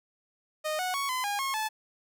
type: tone with pitch steps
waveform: sawtooth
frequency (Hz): 617 / 735 / 1112 / 1019 / 815 / 1084 / 868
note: D#5 / F#5 / C#6 / C6 / G#5 / C#6 / A5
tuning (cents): -15 / -12 / +5 / -46 / -33 / -39 / -24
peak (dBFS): -25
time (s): 0.64-1.69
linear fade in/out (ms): 20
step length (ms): 150
effects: none